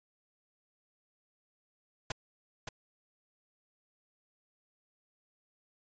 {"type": "noise with echo", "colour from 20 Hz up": "pink", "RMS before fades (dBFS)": -34, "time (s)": [2.1, 2.12], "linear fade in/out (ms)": 5, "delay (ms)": 570, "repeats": 1, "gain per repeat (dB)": -6, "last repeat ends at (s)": 2.69, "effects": ["resampled to 16000 Hz"]}